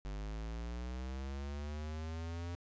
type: linear sweep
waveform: square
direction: up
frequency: 49.02 to 87.31 Hz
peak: -40 dBFS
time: 0.05-2.55 s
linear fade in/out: 0 ms
effects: resampled to 16000 Hz + 13-bit